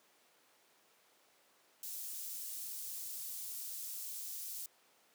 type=high-pass noise; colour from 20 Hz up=white; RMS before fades=-44 dBFS; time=1.83-4.66 s; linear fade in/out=2 ms; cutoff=6100 Hz; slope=12 dB/octave; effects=pink hiss -68 dBFS RMS until 5.14 s + high-pass 400 Hz 12 dB/octave